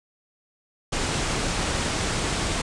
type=low-pass noise; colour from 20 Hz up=pink; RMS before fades=-26 dBFS; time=0.92-2.62 s; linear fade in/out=10 ms; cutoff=9300 Hz; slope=48 dB/octave; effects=resampled to 24000 Hz